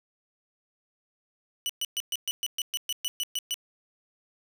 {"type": "tone bursts", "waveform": "sawtooth", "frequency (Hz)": 2960, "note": "F#7", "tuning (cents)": 0, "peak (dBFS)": -24, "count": 13, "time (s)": [1.66, 3.542], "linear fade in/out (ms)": 0, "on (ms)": 34, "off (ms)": 120, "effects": []}